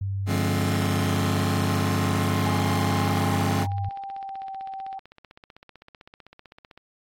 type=tone; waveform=sine; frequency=98 Hz; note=G2; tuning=in tune; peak=-25 dBFS; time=0.01-3.89 s; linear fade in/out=5 ms
type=chord; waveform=sawtooth; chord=D half-diminished seventh; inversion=none; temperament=just; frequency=146.83 / 176.2 / 211.4 / 264.3 Hz; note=D3 / F3 / Ab3 / C4; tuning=0 / +16 / +31 / +18 cents; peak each=-25 dBFS; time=0.26-3.67 s; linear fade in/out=50 ms
type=tone with pitch glide; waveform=sine; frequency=830.6 to 775 Hz; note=G#5 to G5; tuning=0 to -20 cents; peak=-32 dBFS; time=2.46-4.99 s; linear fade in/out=5 ms; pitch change=-120 cents; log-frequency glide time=2.57-4.49 s
type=click train; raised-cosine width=0.3 ms; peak=-30 dBFS; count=54; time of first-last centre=3.4-6.776 s; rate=15.7 Hz
effects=AAC 48 kbps